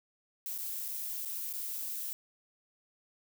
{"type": "noise with dropouts", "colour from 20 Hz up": "violet", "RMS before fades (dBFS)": -38, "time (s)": [0.46, 2.13], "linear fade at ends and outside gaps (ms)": 0, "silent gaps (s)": [[0.579, 0.586], [0.881, 0.885], [1.25, 1.257], [1.528, 1.537]], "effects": []}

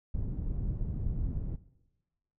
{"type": "low-pass noise", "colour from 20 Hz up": "pink", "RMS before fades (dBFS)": -33, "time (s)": [0.14, 1.56], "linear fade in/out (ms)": 5, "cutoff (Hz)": 150, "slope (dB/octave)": 12, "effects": ["noise-tail reverb RT60 1.0 s tail -18 dB re dry"]}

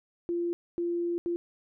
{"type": "tone bursts at uneven times", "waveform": "sine", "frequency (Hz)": 344.8, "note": "F4", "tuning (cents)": -22, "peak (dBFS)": -27, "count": 3, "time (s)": [[0.29, 0.53], [0.78, 1.18], [1.26, 1.36]], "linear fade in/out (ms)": 0, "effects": []}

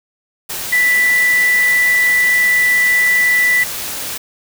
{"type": "tone in noise", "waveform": "sine", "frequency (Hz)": 1975.5, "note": "B6", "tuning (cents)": 0, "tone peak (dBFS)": -10, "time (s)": [0.72, 3.64], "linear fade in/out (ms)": 10, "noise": "white", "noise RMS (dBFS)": -24, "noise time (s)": [0.49, 4.18], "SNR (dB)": 11, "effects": []}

